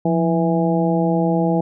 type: harmonic tone with a mistuned harmonic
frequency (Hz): 164.81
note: E3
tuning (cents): 0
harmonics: 1 / 2 / 3 / 4 / 5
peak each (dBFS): -18 / -21 / -23 / -24 / -25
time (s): 0.05-1.61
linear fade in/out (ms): 5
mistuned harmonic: 1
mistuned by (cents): +86
effects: none